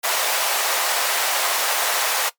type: high-pass noise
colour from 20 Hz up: pink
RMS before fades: -21 dBFS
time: 0.03-2.3 s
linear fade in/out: 20 ms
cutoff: 580 Hz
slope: 24 dB/octave
effects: noise-tail reverb RT60 0.1 s tail -17 dB re dry + MP3 96 kbps